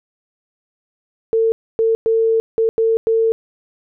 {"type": "tone bursts at uneven times", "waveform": "sine", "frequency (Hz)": 449.7, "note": "A4", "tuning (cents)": 38, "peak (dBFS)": -12, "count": 6, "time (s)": [[1.33, 1.52], [1.79, 1.95], [2.06, 2.4], [2.58, 2.69], [2.78, 2.97], [3.07, 3.32]], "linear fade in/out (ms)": 0, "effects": []}